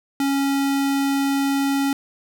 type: tone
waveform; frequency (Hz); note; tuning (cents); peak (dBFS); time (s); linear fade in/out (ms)
square; 276.6; C#4; -4; -19; 0.2-1.93; 2
effects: none